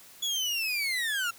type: linear sweep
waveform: 30% pulse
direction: down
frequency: 3422 to 1342 Hz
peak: -25 dBFS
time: 0.22-1.31 s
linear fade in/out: 10 ms
effects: white hiss -52 dBFS RMS until 1.38 s + high-pass 60 Hz 12 dB/octave